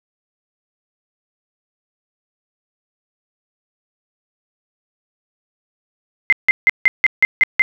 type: tone bursts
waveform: sine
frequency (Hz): 2081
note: C7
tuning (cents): -10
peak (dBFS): -7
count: 8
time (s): 6.3-7.62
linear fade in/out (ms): 0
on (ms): 25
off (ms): 160
effects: none